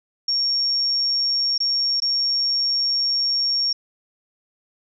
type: tone with dropouts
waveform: sine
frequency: 5530 Hz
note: F8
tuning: 18 cents flat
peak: -18 dBFS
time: 0.28-3.73 s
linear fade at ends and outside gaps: 5 ms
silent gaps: 1.58-1.602 / 2.002-2.02 s
effects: none